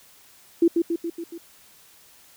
sine tone with echo, 336.8 Hz, E4, 37 cents sharp, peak -13 dBFS, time 0.62-0.68 s, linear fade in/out 5 ms, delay 140 ms, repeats 5, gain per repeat -4 dB, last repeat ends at 1.38 s, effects white hiss -53 dBFS RMS until 2.36 s

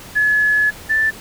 sine tone pair in turn, 1705 / 1763.1 Hz, G#6 / A6, +45 / +3 cents, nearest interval minor second, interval 58 cents, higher second, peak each -12 / -13 dBFS, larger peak first, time 0.15-0.71 / 0.89-1.11 s, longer first, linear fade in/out 20 ms, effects pink hiss -37 dBFS RMS until 1.2 s

